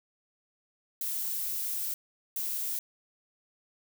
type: noise bursts at uneven times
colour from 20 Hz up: violet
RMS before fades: -33 dBFS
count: 2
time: 1.01-1.94 / 2.36-2.79 s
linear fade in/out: 2 ms
effects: none